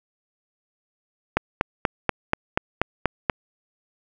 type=click train; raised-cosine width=0.5 ms; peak=-3 dBFS; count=9; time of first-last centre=1.37-3.298 s; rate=4.15 Hz; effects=none